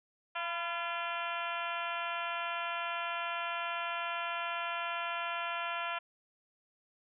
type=harmonic tone with a mistuned harmonic; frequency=342.5 Hz; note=F4; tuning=34 cents flat; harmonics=2 / 3 / 4 / 5 / 6 / 7 / 8 / 9 / 10; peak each=-41 / -40 / -39 / -44 / -49 / -43 / -44 / -46 / -53 dBFS; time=0.35-5.99 s; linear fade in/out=10 ms; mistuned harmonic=3; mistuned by=-41 cents; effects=none